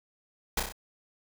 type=noise with echo; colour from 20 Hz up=pink; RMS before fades=-27 dBFS; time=0.57-0.6 s; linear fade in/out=5 ms; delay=31 ms; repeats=4; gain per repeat=-4 dB; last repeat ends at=0.724 s; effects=none